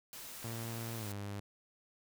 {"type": "noise", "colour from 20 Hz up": "white", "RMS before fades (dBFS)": -48, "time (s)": [0.13, 1.12], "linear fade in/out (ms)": 0}
{"type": "clicks", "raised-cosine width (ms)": 0.2, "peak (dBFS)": -33, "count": 2, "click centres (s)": [0.427, 0.431]}
{"type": "tone with pitch glide", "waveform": "sawtooth", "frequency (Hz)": [114.9, 101.19], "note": ["A#2", "G#2"], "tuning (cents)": [-25, -45], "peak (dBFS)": -36, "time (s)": [0.44, 1.4], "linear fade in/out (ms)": 5, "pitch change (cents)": -220, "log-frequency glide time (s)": [0.98, 1.08]}
{"effects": []}